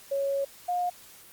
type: tone pair in turn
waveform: sine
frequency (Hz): 554 / 713.2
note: C#5 / F5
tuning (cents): -1 / +36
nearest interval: major third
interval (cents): 437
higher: second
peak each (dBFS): -25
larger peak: neither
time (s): 0.11-0.45 / 0.68-0.9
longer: first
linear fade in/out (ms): 10
effects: white hiss -51 dBFS RMS until 1.32 s + Opus 48 kbps